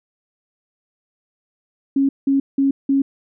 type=tone bursts; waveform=sine; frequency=274.3 Hz; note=C#4; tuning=18 cents flat; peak=-13 dBFS; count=4; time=1.96-3.02 s; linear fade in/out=5 ms; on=130 ms; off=180 ms; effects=none